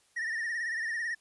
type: tone with vibrato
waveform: triangle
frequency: 1836 Hz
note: A#6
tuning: 27 cents flat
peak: -29 dBFS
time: 0.16-1.15 s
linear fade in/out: 10 ms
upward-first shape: sine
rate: 18 Hz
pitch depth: 74 cents each way
effects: white hiss -67 dBFS RMS until 1.2 s + resampled to 24000 Hz